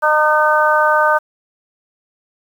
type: harmonic tone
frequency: 304.9 Hz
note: D#4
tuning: 35 cents flat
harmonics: 2 / 3 / 4 / 5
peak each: -16 / -16 / -16 / -16 dBFS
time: 0.02-1.19 s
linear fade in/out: 20 ms
effects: 7-bit